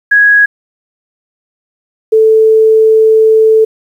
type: tone pair in turn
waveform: sine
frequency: 1661.2 / 440 Hz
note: G#6 / A4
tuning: 0 / 0 cents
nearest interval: octave + major seventh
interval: 2300 cents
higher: first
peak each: -3 dBFS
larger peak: neither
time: 0.11-0.46 / 2.12-3.65 s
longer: second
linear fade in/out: 10 ms
effects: 7-bit